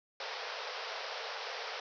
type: band-pass noise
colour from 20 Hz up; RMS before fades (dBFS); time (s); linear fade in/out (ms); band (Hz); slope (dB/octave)
pink; -41; 0.2-1.8; 2; 430 to 5600; 96
effects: none